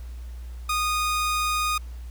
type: tone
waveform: sawtooth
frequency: 1235 Hz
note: D#6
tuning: 13 cents flat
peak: -19 dBFS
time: 0.69-1.78 s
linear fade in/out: 5 ms
effects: added 60 Hz sine -34 dBFS peak until 2.1 s + pink hiss -55 dBFS RMS until 2.1 s